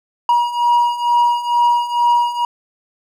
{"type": "beating tone pair", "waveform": "triangle", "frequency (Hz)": [955, 957.2], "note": ["A#5", "A#5"], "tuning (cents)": [42, 46], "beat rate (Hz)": 2.2, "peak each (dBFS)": [-16, -12], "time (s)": [0.29, 2.45], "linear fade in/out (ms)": 2, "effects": []}